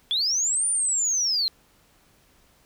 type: linear two-way sweep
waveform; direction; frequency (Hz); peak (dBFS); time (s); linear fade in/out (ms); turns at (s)
sine; up then down; 3322 to 9397 to 4063; -20; 0.11-1.48; 0; 0.68
effects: tanh soft clip ceiling -16 dBFS + pink hiss -60 dBFS RMS until 2.65 s